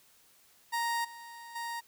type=tone with level steps; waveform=30% pulse; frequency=934 Hz; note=A#5; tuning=3 cents sharp; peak=-27 / -43 / -33 dBFS; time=0.72-1.81 s; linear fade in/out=20 ms; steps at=1.04 / 1.55 s; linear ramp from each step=10 ms; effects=white hiss -63 dBFS RMS until 1.87 s